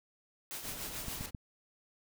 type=noise with tremolo; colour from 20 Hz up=white; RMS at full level=-40 dBFS; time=0.51-1.26 s; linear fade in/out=0 ms; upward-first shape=triangle; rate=6.9 Hz; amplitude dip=60%
type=noise; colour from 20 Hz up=pink; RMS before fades=-47 dBFS; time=0.63-1.31 s; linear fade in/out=20 ms
type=clicks; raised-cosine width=5 ms; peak=-28 dBFS; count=3; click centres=1.083 / 1.21 / 1.348 s
effects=none